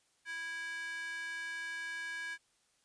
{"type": "tone with high-pass filter", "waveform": "square", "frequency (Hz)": 329.6, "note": "E4", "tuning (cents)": 0, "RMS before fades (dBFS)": -41, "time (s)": [0.25, 2.38], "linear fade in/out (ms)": 50, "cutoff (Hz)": 1800, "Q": 9.8, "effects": ["white hiss -73 dBFS RMS until 2.84 s", "resampled to 22050 Hz"]}